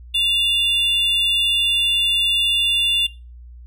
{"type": "tone pair together", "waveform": "triangle", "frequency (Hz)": [2794, 3505], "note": ["F7", "A7"], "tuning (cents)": [0, -7], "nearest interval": "major third", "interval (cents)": 393, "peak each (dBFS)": -17, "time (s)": [0.14, 3.07], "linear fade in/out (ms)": 10, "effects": ["noise-tail reverb RT60 0.3 s tail -20 dB re dry", "added 60 Hz sine -37 dBFS peak until 3.66 s"]}